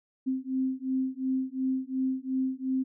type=beating tone pair; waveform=sine; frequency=260.3 / 263.1 Hz; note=C4 / C4; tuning=-9 / +10 cents; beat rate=2.8 Hz; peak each=-30 / -30 dBFS; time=0.26-2.84 s; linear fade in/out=20 ms; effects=none